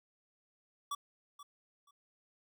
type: tone with echo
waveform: square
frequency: 1146 Hz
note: D6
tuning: 43 cents flat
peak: -36 dBFS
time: 0.91-0.95 s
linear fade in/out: 5 ms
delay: 480 ms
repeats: 2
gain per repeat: -14 dB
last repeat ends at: 1.91 s
effects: none